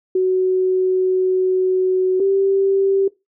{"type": "tone pair in turn", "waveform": "sine", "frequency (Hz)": [372.2, 390.2], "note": ["F#4", "G4"], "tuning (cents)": [10, -8], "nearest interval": "minor second", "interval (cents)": 82, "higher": "second", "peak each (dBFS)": -13, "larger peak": "neither", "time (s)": [[0.15, 2.2], [2.2, 3.08]], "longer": "first", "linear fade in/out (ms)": 5, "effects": ["noise-tail reverb RT60 0.2 s tail -20 dB re dry"]}